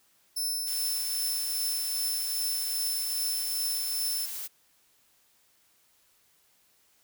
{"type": "tone with tremolo", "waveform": "15% pulse", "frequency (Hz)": 5300, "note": "E8", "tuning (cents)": 9, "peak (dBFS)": -22, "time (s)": [0.36, 4.26], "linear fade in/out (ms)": 10, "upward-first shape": "triangle", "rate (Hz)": 2.5, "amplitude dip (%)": 35}
{"type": "noise", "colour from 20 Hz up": "blue", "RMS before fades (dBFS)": -37, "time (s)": [0.66, 4.48], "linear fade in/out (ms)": 20}
{"effects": ["white hiss -66 dBFS RMS until 7.03 s"]}